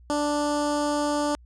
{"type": "tone with notch filter", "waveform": "15% pulse", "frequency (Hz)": 293.7, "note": "D4", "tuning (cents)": 0, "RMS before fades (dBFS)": -25, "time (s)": [0.1, 1.35], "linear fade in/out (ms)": 0, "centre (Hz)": 2400, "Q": 0.96, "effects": ["added 60 Hz sine -48 dBFS peak until 1.45 s", "resampled to 22050 Hz"]}